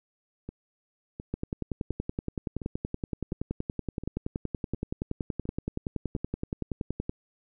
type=two click trains; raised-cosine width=3 ms; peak=-24 / -17 dBFS; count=9 / 62; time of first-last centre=0.49-6.164 / 1.34-7.095 s; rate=1.41 / 10.6 Hz; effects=none